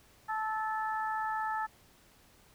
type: harmonic tone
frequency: 436.2 Hz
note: A4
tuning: 15 cents flat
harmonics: 2 / 3 / 4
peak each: -33 / -37 / -39 dBFS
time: 0.28-1.67 s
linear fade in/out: 20 ms
effects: pink hiss -62 dBFS RMS until 2.54 s